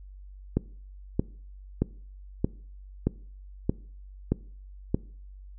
click train, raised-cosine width 3 ms, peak -10 dBFS, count 8, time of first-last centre 0.57-4.945 s, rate 1.6 Hz, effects noise-tail reverb RT60 0.5 s tail -21 dB re dry + added 48 Hz sine -43 dBFS peak until 5.58 s

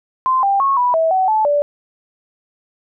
sine tone with pitch steps, 1038 / 792 / 1096 / 983 / 649 / 754 / 868 / 582 Hz, C6 / G5 / C#6 / B5 / E5 / F#5 / A5 / D5, -14 / +18 / -20 / -8 / -27 / +32 / -24 / -16 cents, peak -12 dBFS, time 0.26-1.62 s, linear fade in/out 0 ms, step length 170 ms, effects none

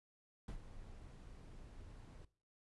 brown noise with ADSR envelope, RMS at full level -44 dBFS, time 0.48-2.25 s, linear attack 3 ms, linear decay 81 ms, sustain -10 dB, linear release 4 ms, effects noise-tail reverb RT60 0.4 s tail -19 dB re dry + resampled to 24000 Hz

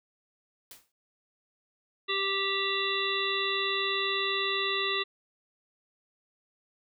white noise with exponential decay, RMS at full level -44 dBFS, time 0.71-0.92 s, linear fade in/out 2 ms, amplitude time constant 44 ms
harmonic tone, 392 Hz, G4, in tune, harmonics 1 / 3 / 5 / 7 / 9 / 10, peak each -34 / -34 / -34 / -34 / -34 / -34 dBFS, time 2.08-5.04 s, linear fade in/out 20 ms
effects none

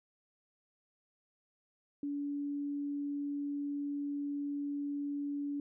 sine tone, 286.4 Hz, D4, 43 cents flat, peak -34 dBFS, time 2.03-5.6 s, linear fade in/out 2 ms, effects none

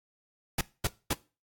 pink noise bursts, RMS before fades -27 dBFS, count 3, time 0.58-1.133 s, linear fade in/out 5 ms, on 31 ms, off 230 ms, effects noise-tail reverb RT60 0.3 s tail -20 dB re dry + AAC 64 kbps

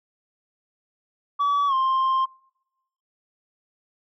sine tone with pitch glide, 1143 to 1054.2 Hz, D6 to C6, -47 to +13 cents, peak -16 dBFS, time 1.39-2.26 s, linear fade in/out 20 ms, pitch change -140 cents, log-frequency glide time 1.67-1.74 s, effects noise-tail reverb RT60 0.9 s tail -26 dB re dry + tanh soft clip ceiling -18 dBFS

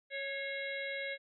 harmonic tone with a mistuned harmonic, 553 Hz, C#5, 4 cents flat, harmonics 1 / 3 / 4 / 5 / 6 / 7, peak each -41 / -43 / -40 / -53 / -51 / -48 dBFS, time 0.1-1.18 s, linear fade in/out 50 ms, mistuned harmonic 4, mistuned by -44 cents, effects none

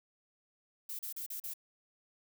violet noise bursts, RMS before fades -41 dBFS, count 5, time 0.89-1.538 s, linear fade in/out 5 ms, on 100 ms, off 37 ms, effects none

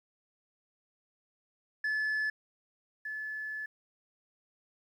sine tone pair in turn, 1727 / 1727 Hz, A6 / A6, -33 / -33 cents, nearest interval unison, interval 0 cents, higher neither, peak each -26 / -35 dBFS, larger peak first, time 1.84-2.3 / 3.05-3.66 s, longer second, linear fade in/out 5 ms, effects tanh soft clip ceiling -28 dBFS + 11-bit

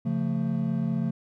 triangle chord, Db augmented, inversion none, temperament equal with one note detuned, 138.59 / 174.61 / 224 Hz, Db3 / F3 / A3, 0 / 0 / +31 cents, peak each -28 / -27 / -26 dBFS, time 0.05-1.11 s, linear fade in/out 10 ms, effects none

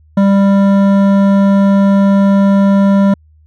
sine tone with hard clipping, 197.6 Hz, G3, 14 cents sharp, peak -8 dBFS, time 0.17-3.14 s, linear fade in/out 5 ms, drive 12 dB, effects added 77 Hz sine -43 dBFS peak until 3.46 s

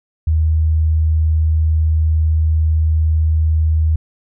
sine tone, 78.9 Hz, D#2, 25 cents sharp, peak -11 dBFS, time 0.27-3.96 s, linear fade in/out 5 ms, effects none

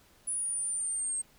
sine linear sweep, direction down, 9870 to 8372 Hz, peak -30 dBFS, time 0.27-1.22 s, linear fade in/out 10 ms, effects pink hiss -62 dBFS RMS until 1.38 s

